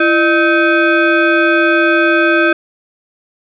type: tone with frequency modulation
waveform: sine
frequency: 609 Hz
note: D#5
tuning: 37 cents flat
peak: -8 dBFS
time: 0-2.53 s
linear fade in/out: 5 ms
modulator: 946 Hz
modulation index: 1.7
effects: none